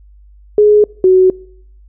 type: tone pair in turn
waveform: sine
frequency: 419.1 / 372.5 Hz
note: G#4 / F#4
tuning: +16 / +12 cents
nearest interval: major second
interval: 204 cents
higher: first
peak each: -4 dBFS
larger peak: neither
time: 0.58-0.84 / 1.04-1.3 s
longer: neither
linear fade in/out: 2 ms
effects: noise-tail reverb RT60 0.7 s tail -25 dB re dry + added 50 Hz sine -39 dBFS peak until 1.88 s